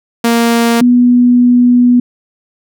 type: tone pair in turn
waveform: sawtooth / sine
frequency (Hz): 233.1 / 244.9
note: A#3 / B3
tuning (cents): 0 / -14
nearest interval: minor second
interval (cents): 86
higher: second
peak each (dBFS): -4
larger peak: neither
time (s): 0.24-0.81 / 0.81-2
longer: second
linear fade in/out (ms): 5
effects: none